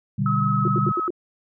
sine chord, G major, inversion first, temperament just, 122.5 / 147 / 196 Hz, B2 / D3 / G3, -14 / +2 / 0 cents, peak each -24 dBFS, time 0.18-0.92 s, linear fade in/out 10 ms
sine tone with vibrato, 1282 Hz, E6, 49 cents flat, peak -22 dBFS, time 0.26-1.08 s, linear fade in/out 2 ms, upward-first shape sine, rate 18 Hz, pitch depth 21 cents each way
sine tone bursts, 352.8 Hz, F4, 18 cents sharp, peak -22 dBFS, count 5, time 0.65-1.105 s, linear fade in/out 2 ms, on 27 ms, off 80 ms
effects none

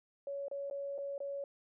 sine tone with dropouts, 560 Hz, C#5, 18 cents sharp, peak -37 dBFS, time 0.27-1.44 s, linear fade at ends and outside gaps 2 ms, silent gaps 0.483-0.513 / 0.7-0.71 / 0.98-0.985 / 1.18-1.203 s, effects none

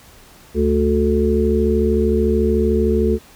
harmonic tone, 73.42 Hz, D2, in tune, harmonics 1 / 3 / 5 / 6, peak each -19 / -19 / -19 / -19 dBFS, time 0.54-3.19 s, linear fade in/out 50 ms, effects pink hiss -46 dBFS RMS until 3.35 s

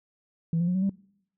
sine tone with pitch steps, 165.2 / 172.51 / 180.15 / 188.13 / 196.46 Hz, E3 / F3 / F#3 / F#3 / G3, +4 / -21 / -46 / +29 / +4 cents, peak -21 dBFS, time 0.53-0.895 s, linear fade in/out 2 ms, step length 73 ms, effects noise-tail reverb RT60 0.7 s tail -23 dB re dry + tanh soft clip ceiling -19 dBFS

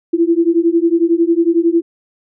sine beating tone pair, 330.8 / 341.8 Hz, E4 / F4, +6 / -37 cents, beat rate 11 Hz, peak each -13 dBFS, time 0.13-1.82 s, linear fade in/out 10 ms, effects none

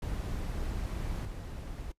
brown noise with level steps, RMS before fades -35 / -40 dBFS, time 0.02-1.92 s, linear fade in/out 5 ms, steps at 1.25 s, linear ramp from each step 2 ms, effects noise-tail reverb RT60 0.1 s tail -20 dB re dry + resampled to 32000 Hz

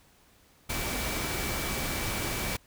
sine tone in noise, 2305 Hz, D7, 33 cents flat, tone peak -40 dBFS, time 0.69-2.57 s, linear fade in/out 10 ms, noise pink, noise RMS -32 dBFS, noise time 0.69-2.57 s, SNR -11 dB, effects pink hiss -61 dBFS RMS until 2.66 s

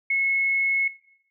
sine tone, 2184 Hz, C#7, 26 cents flat, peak -20 dBFS, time 0.1-0.88 s, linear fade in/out 5 ms, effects noise-tail reverb RT60 0.7 s tail -18 dB re dry

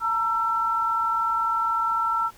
sine tone cluster, 894 / 934 / 1340 Hz, A5 / A#5 / E6, +27 / +3 / +28 cents, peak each -31 / -29 / -22 dBFS, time 0-2.31 s, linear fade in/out 50 ms, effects pink hiss -52 dBFS RMS until 2.37 s

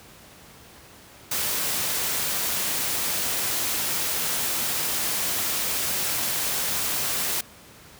white noise, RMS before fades -26 dBFS, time 1.31-7.41 s, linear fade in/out 5 ms, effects pink hiss -48 dBFS RMS until 7.99 s + high-pass 60 Hz 12 dB/octave

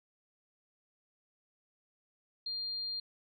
sine tone, 4200 Hz, C8, 6 cents sharp, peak -35 dBFS, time 2.46-3 s, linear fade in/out 5 ms, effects none

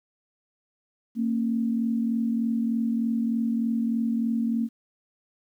sine tone pair together, 228.7 / 272 Hz, A#3 / C#4, -33 / -33 cents, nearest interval minor third, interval 300 cents, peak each -23 / -31 dBFS, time 1.15-4.69 s, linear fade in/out 50 ms, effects 10-bit

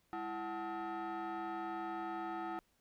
sine tone with frequency modulation, 204.2 Hz, G#3, 29 cents flat, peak -36 dBFS, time 0.13-2.59 s, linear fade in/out 0 ms, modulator 537 Hz, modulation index 2.1, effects tanh soft clip ceiling -37 dBFS + pink hiss -75 dBFS RMS until 2.8 s

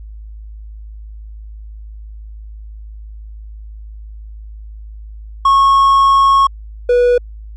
triangle tone pair in turn, 1096 / 488.2 Hz, C#6 / B4, -20 / -20 cents, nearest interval octave + major second, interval 1400 cents, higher first, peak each -5 / -6 dBFS, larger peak first, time 5.45-6.47 / 6.89-7.18 s, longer first, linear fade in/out 5 ms, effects added 53 Hz sine -29 dBFS peak until 7.56 s + resampled to 24000 Hz

